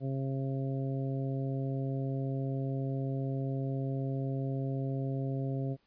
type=harmonic tone; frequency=134.8 Hz; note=C#3; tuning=48 cents flat; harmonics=1 / 2 / 3 / 4 / 5; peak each=-32 / -38 / -42 / -44 / -46 dBFS; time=0-5.77 s; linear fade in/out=50 ms; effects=pink hiss -72 dBFS RMS until 5.86 s + resampled to 11025 Hz